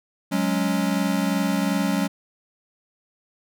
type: chord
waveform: square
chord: F# suspended second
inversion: none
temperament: equal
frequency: 185 / 207.7 / 277.2 Hz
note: F#3 / G#3 / C#4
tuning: 0 / 0 / 0 cents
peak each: -25 / -26 / -26 dBFS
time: 0.31-2.08 s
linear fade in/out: 20 ms
effects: none